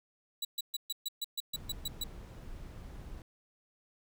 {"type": "tone bursts", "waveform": "sawtooth", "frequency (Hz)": 3922, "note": "B7", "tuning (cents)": -13, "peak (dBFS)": -30, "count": 11, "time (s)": [0.42, 2.039], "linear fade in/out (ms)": 5, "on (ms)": 29, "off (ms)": 130}
{"type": "noise", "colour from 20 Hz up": "brown", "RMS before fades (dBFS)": -46, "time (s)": [1.54, 3.22], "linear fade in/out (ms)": 2}
{"effects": []}